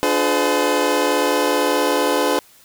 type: chord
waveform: 25% pulse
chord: D diminished seventh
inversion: none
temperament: just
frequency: 293.7 / 352.4 / 422.9 / 507.5 Hz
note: D4 / F4 / Ab4 / Cb5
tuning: 0 / +16 / +31 / +47 cents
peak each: -18 / -21 / -18 / -16 dBFS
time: 0.03-2.39 s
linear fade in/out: 0 ms
effects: white hiss -50 dBFS RMS until 2.64 s